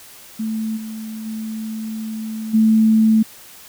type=tone with level steps; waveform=sine; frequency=220 Hz; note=A3; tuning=in tune; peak=-20 / -27 / -24 / -10 dBFS; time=0.39-3.23 s; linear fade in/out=10 ms; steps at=0.76 / 1.25 / 2.53 s; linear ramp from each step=20 ms; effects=white hiss -42 dBFS RMS until 3.68 s